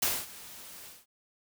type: noise with ADSR envelope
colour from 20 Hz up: white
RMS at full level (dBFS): -27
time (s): 0.02-1.06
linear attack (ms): 6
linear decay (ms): 230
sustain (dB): -20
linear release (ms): 200
effects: none